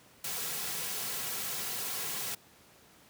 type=noise with comb filter; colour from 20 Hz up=white; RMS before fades=-36 dBFS; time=0.24-2.35 s; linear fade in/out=5 ms; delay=3.3 ms; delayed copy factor=-0.5; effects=pink hiss -59 dBFS RMS until 3.09 s + high-pass 100 Hz 12 dB/octave